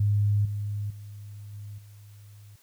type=tone with level steps; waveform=sine; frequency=103 Hz; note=G#2; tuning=14 cents flat; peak=-20 / -28 / -39 / -37 / -46 dBFS; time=0-2.56 s; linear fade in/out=5 ms; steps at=0.45 / 0.9 / 1.53 / 1.78 s; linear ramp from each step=5 ms; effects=white hiss -61 dBFS RMS until 2.62 s